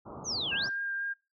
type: low-pass noise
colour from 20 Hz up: pink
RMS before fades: -42 dBFS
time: 0.05-0.7 s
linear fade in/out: 20 ms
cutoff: 1300 Hz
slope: 96 dB/octave
type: exponential two-way sweep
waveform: sine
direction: down then up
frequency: 6645 to 2553 to 5950 Hz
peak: -30 dBFS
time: 0.24-0.69 s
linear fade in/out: 50 ms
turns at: 0.54 s
type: tone with vibrato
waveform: sine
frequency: 1604 Hz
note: G6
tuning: 39 cents sharp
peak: -31 dBFS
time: 0.51-1.14 s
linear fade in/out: 20 ms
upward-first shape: triangle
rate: 4.1 Hz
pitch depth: 14 cents each way
effects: noise-tail reverb RT60 0.3 s tail -25 dB re dry + high-pass 100 Hz 12 dB/octave